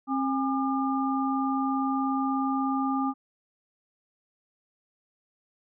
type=tone cluster; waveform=sine; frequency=267.2 / 818 / 1204 Hz; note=C4 / G#5 / D6; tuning=+36 / -26 / +43 cents; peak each=-26 / -31 / -31 dBFS; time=0.07-3.14 s; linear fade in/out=50 ms; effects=none